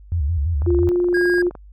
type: tone with vibrato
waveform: sine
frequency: 77.78 Hz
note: D#2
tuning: in tune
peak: -17 dBFS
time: 0.12-0.89 s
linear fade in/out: 0 ms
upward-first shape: square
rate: 5.9 Hz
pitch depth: 160 cents each way
type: click train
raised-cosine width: 1 ms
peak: -22 dBFS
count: 23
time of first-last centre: 0.62-1.552 s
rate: 23.6 Hz
type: tone with pitch glide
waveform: sine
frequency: 349.2 to 353.5 Hz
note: F4 to F4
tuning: 0 to +21 cents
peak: -15 dBFS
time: 0.66-1.5 s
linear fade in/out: 20 ms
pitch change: +21 cents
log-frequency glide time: 0.81-0.93 s
type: tone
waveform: triangle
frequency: 1631 Hz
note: G#6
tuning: 32 cents flat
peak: -18 dBFS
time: 1.14-1.42 s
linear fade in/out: 5 ms
effects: added 50 Hz sine -40 dBFS peak until 1.72 s